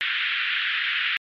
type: band-pass noise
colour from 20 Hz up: pink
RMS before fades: -25 dBFS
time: 0.01-1.17 s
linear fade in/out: 0 ms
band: 1500 to 3400 Hz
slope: 48 dB/octave
effects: MP3 64 kbps